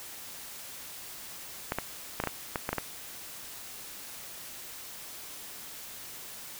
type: clicks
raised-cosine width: 0.5 ms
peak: -14 dBFS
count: 9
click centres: 1.721 / 1.786 / 2.201 / 2.238 / 2.273 / 2.558 / 2.691 / 2.73 / 2.783 s
effects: white hiss -44 dBFS RMS until 6.59 s